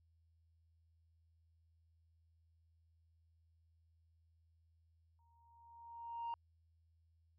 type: tone with exponential growth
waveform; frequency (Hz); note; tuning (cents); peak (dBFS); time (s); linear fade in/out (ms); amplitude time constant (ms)
sine; 932.3; A#5; 0; -36; 5.19-6.34; 1; 250
effects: tanh soft clip ceiling -38 dBFS + added 82 Hz sine -70 dBFS peak until 7.38 s